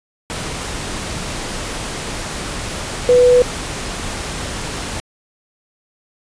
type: tone in noise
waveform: sine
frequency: 493.9 Hz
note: B4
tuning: in tune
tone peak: -7 dBFS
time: 3.09-3.42 s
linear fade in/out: 0 ms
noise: pink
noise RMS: -25 dBFS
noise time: 0.3-5 s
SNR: +15 dB
effects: resampled to 22050 Hz